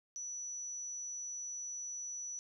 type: tone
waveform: sine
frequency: 5920 Hz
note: F#8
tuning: in tune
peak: -40 dBFS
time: 0.16-2.39 s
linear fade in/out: 0 ms
effects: none